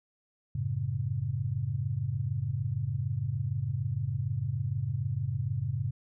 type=chord; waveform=sine; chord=F# minor; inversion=none; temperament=equal with one note detuned; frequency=92.5 / 110 / 136.6 Hz; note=F#2 / A2 / C#3; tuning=0 / 0 / -25 cents; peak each=-36 / -32 / -32 dBFS; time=0.55-5.91 s; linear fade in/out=5 ms; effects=none